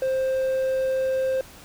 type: tone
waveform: triangle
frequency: 525 Hz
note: C5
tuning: 6 cents sharp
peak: -19 dBFS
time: 0.02-1.41 s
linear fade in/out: 2 ms
effects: pink hiss -46 dBFS RMS until 1.64 s